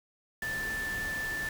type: tone in noise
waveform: sine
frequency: 1762 Hz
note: A6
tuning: 2 cents sharp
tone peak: -32 dBFS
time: 0.42-1.49 s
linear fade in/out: 2 ms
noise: pink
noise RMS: -41 dBFS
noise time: 0.42-1.49 s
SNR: +6 dB
effects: none